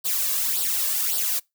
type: noise with flanger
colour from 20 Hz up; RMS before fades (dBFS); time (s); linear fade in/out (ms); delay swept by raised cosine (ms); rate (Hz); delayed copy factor
blue; -24; 0.04-1.4; 20; 0.22 to 1.82; 1.8; +0.7
effects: noise-tail reverb RT60 0.2 s tail -25 dB re dry